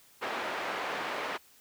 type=band-pass noise; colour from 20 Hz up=pink; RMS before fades=-35 dBFS; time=0.21-1.38 s; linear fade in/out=20 ms; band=530 to 2300 Hz; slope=12 dB/octave; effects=white hiss -60 dBFS RMS until 1.6 s